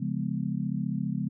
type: chord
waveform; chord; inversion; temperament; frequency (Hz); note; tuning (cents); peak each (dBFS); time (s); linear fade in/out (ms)
sine; C# dominant seventh; none; just; 138.59 / 173.24 / 207.9 / 249.5; C#3 / E#3 / G#3 / B3; 0 / -14 / +2 / +18; -33 / -32 / -32 / -35; 0-1.29; 10
effects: none